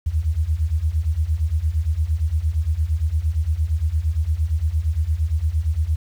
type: beating tone pair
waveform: sine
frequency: 73.5 / 82.2 Hz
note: D2 / E2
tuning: +2 / -4 cents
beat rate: 8.7 Hz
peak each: -22 / -20 dBFS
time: 0.06-5.96 s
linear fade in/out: 10 ms
effects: 8-bit